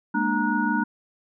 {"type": "tone cluster", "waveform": "sine", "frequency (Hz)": [209.1, 235.3, 298.7, 935, 1460], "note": ["G#3", "A#3", "D4", "A#5", "F#6"], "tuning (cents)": [12, 16, 29, 5, -24], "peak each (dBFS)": -27, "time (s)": [0.14, 0.84], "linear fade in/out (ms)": 10, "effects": []}